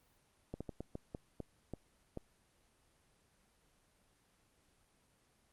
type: slowing click train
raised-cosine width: 2 ms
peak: -28 dBFS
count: 9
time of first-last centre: 0.54-2.174 s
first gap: 66 ms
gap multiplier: 1.31
effects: pink hiss -72 dBFS RMS until 5.52 s + Opus 24 kbps